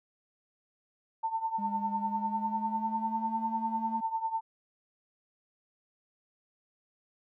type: tone with tremolo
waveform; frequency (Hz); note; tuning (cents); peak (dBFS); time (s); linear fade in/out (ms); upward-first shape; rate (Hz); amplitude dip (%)
sine; 897; A5; +33; -26; 1.23-4.41; 10; triangle; 10; 85
type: tone with pitch glide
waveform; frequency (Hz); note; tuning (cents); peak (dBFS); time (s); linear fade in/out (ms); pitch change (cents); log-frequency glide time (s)
triangle; 204.7 to 223.2; G#3 to A3; -25 to +25; -34; 1.58-4.01; 10; +150; 1.94-3.38
effects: none